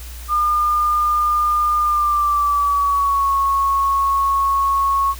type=tone with pitch glide; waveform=sine; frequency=1208 to 1101.4 Hz; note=D6 to C#6; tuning=+48 to -11 cents; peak=-14 dBFS; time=0.28-5.15 s; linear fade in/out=50 ms; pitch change=-159 cents; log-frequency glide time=1.82-3.32 s; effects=added 60 Hz sine -31 dBFS peak until 5.19 s + white hiss -39 dBFS RMS until 5.19 s